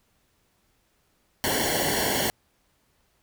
pink noise with comb filter, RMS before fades -25 dBFS, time 1.44-2.3 s, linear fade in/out 0 ms, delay 0.8 ms, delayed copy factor -1, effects pink hiss -68 dBFS RMS until 3.22 s

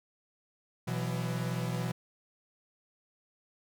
45% pulse chord, B suspended fourth, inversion none, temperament equal with one note detuned, 123.47 / 166.73 / 185 Hz, B2 / E3 / F#3, 0 / +20 / 0 cents, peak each -34 / -35 / -40 dBFS, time 0.87-1.92 s, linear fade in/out 10 ms, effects none

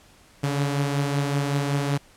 sawtooth beating tone pair, 140.9 / 146.2 Hz, C#3 / D3, +29 / -7 cents, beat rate 5.3 Hz, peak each -19 / -26 dBFS, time 0.43-1.98 s, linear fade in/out 10 ms, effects pink hiss -54 dBFS RMS until 2.16 s + low-pass 11000 Hz 12 dB/octave

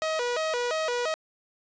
sawtooth tone with vibrato, 554.4 Hz, C#5, in tune, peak -22 dBFS, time 0.02-1.14 s, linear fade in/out 0 ms, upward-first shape square, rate 2.9 Hz, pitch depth 230 cents each way, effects resampled to 16000 Hz + 8-bit

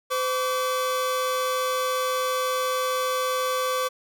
45% pulse tone pair together, 512 / 1149.4 Hz, C5 / D6, -38 / -38 cents, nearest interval octave + major second, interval 1400 cents, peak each -26 dBFS, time 0.1-3.89 s, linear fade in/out 20 ms, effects none

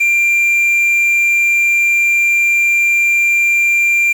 triangle tone with quantisation, 2378 Hz, D7, 21 cents sharp, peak -8 dBFS, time 0-4.13 s, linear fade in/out 10 ms, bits 6, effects none

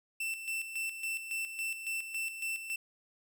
45% pulse tone with tremolo, 2674 Hz, E7, 24 cents sharp, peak -33 dBFS, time 0.2-2.76 s, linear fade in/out 5 ms, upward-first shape square, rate 3.6 Hz, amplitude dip 60%, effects none

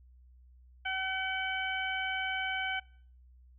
harmonic tone, 760 Hz, F#5, 46 cents sharp, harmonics 1 / 2 / 3 / 4, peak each -38 / -35 / -37 / -39 dBFS, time 0.85-2.8 s, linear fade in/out 10 ms, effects noise-tail reverb RT60 0.5 s tail -22 dB re dry + added 62 Hz sine -55 dBFS peak until 3.58 s

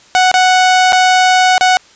sawtooth tone with dropouts, 740 Hz, F#5, in tune, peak -3 dBFS, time 0.15-1.77 s, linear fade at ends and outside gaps 0 ms, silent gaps 0.315-0.341 / 0.923-0.93 / 1.58-1.61 s, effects white hiss -44 dBFS RMS until 1.95 s + resampled to 16000 Hz

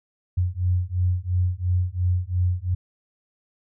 sine beating tone pair, 88.8 / 91.7 Hz, F2 / F#2, +29 / -15 cents, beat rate 2.9 Hz, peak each -23 / -23 dBFS, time 0.37-2.75 s, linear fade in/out 10 ms, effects none

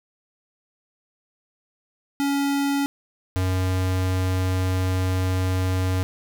square tone pair in turn, 280.5 / 92.82 Hz, C#4 / F#2, +21 / +6 cents, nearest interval octave + perfect fifth, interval 1915 cents, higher first, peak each -21 dBFS, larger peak neither, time 2.2-2.86 / 3.36-6.03 s, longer second, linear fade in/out 0 ms, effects none

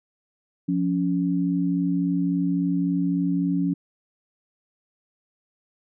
sine tone pair together, 176.39 / 280 Hz, F3 / C#4, +18 / +18 cents, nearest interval minor sixth, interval 800 cents, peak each -23 dBFS, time 0.68-3.74 s, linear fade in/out 10 ms, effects none

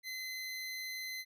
25% pulse tone, 2047 Hz, C7, 38 cents flat, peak -36 dBFS, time 0.03-1.25 s, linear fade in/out 50 ms, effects none

